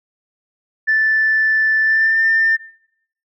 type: tone with pitch glide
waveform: sine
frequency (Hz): 1759 to 1797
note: A6 to A6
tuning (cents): -1 to +36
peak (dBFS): -11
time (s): 0.87-2.57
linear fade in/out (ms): 20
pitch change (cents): +37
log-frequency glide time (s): 1.82-2.21
effects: noise-tail reverb RT60 0.7 s tail -20 dB re dry + tanh soft clip ceiling -7 dBFS